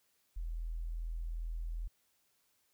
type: tone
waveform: sine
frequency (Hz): 41.24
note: E1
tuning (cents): +2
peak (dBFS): -36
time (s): 0.36-1.88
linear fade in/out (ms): 10
effects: white hiss -75 dBFS RMS until 2.73 s